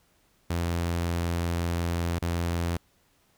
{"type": "tone with dropouts", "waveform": "sawtooth", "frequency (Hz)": 85.4, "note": "F2", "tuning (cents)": -38, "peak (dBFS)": -22, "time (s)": [0.5, 2.77], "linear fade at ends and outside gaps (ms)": 5, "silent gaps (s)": [2.19, 2.222], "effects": ["pink hiss -66 dBFS RMS until 3.37 s"]}